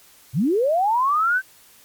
sine linear sweep, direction up, 104 to 1568 Hz, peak -16 dBFS, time 0.33-1.42 s, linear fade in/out 50 ms, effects white hiss -51 dBFS RMS until 1.84 s + MP3 96 kbps

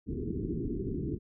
white low-pass noise, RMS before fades -34 dBFS, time 0.06-1.19 s, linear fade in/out 50 ms, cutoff 410 Hz, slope 96 dB/octave, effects none

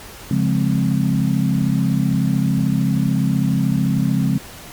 sine chord, Db major seventh, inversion none, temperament equal, 138.59 / 174.61 / 207.7 / 261.6 Hz, Db3 / F3 / Ab3 / C4, 0 / 0 / 0 / 0 cents, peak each -19 / -20 / -20 / -22 dBFS, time 0.31-4.38 s, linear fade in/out 2 ms, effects pink hiss -37 dBFS RMS until 4.72 s + MP3 96 kbps

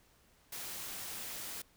white noise, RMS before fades -43 dBFS, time 0.52-1.62 s, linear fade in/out 5 ms, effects pink hiss -67 dBFS RMS until 1.76 s

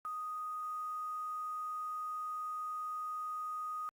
sine tone with quantisation, 1244.5 Hz, D#6, in tune, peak -37 dBFS, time 0.05-3.89 s, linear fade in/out 0 ms, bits 10, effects Opus 48 kbps

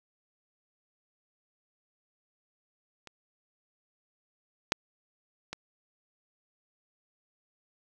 clicks, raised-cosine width 0.2 ms, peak -28 / -6 / -19 dBFS, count 3, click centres 3.073 / 4.721 / 5.53 s, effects none

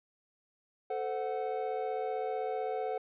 triangle chord, F# diminished, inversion first, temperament equal with one note detuned, 440 / 515.7 / 740 Hz, A4 / C5 / F#5, 0 / -25 / 0 cents, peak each -34 / -36 / -34 dBFS, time 0.9-2.98 s, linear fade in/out 5 ms, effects resampled to 8000 Hz

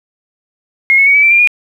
sine tone with pitch steps, 2152 / 2197 / 2243 / 2291 / 2339 / 2388 / 2438 Hz, C7 / C#7 / C#7 / D7 / D7 / D7 / D#7, +48 / -16 / +20 / -44 / -8 / +28 / -36 cents, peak -5 dBFS, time 0.9-1.474 s, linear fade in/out 0 ms, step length 82 ms, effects 7-bit

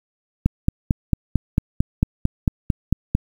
click train, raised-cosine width 5 ms, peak -3 dBFS, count 13, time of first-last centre 0.46-3.151 s, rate 4.46 Hz, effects 7-bit

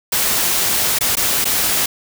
white noise with dropouts, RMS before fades -17 dBFS, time 0.12-1.86 s, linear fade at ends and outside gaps 5 ms, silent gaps 0.988-1.008 / 1.155-1.169 / 1.444-1.453 s, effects none

